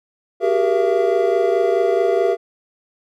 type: tone cluster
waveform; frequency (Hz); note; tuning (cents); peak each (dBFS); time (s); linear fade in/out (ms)
triangle; 380.8 / 405.6 / 469.8 / 673; F#4 / G#4 / A#4 / E5; +50 / -41 / +13 / +36; -18; 0.4-2.37; 50
effects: none